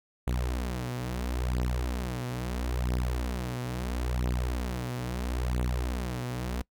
sawtooth beating tone pair, 61.3 / 62.05 Hz, B1 / B1, -12 / +9 cents, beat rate 0.75 Hz, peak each -28 dBFS, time 0.27-6.62 s, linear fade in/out 5 ms, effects noise-tail reverb RT60 0.1 s tail -23 dB re dry

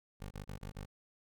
15% pulse tone bursts, 50 Hz, G1, 35 cents sharp, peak -36 dBFS, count 5, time 0.2-0.858 s, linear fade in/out 20 ms, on 110 ms, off 27 ms, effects none

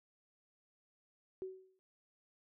sine tone with exponential decay, 376.5 Hz, F#4, 30 cents sharp, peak -37 dBFS, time 1.42-1.79 s, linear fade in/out 0 ms, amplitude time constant 79 ms, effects none

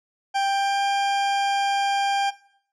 40% pulse tone with pitch glide, 788 to 795.8 Hz, G5 to G5, +9 to +26 cents, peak -19 dBFS, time 0.34-2.31 s, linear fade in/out 20 ms, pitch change +17 cents, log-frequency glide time 0.44-0.82 s, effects noise-tail reverb RT60 0.6 s tail -18 dB re dry + low-pass 6000 Hz 12 dB/octave

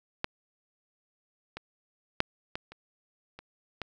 clicks, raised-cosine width 0.3 ms, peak -12 / -22 / -7 / -18 / -30 / -28 / -19 dBFS, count 7, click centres 0.244 / 1.57 / 2.204 / 2.555 / 2.72 / 3.39 / 3.817 s, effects none

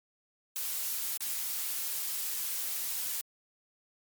blue noise with dropouts, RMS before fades -34 dBFS, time 0.56-3.21 s, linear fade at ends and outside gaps 0 ms, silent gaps 1.172-1.206 s, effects MP3 96 kbps

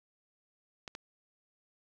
clicks, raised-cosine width 0.2 ms, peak -24 dBFS, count 2, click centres 0.878 / 0.951 s, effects none

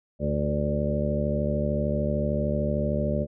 harmonic tone with a mistuned harmonic, 73.3 Hz, D2, 3 cents flat, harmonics 1 / 2 / 3 / 4 / 5 / 6 / 7 / 8, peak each -30 / -29 / -29 / -40 / -35 / -37 / -36 / -29 dBFS, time 0.19-3.27 s, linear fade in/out 50 ms, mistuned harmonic 7, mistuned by -16 cents, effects none

